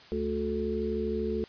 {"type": "harmonic tone", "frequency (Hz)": 72.9, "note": "D2", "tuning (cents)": -12, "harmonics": [1, 3, 5, 6], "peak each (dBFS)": [-37, -33, -33, -32], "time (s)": [0.12, 1.44], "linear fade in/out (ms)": 0, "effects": ["white hiss -52 dBFS RMS until 1.48 s", "resampled to 11025 Hz"]}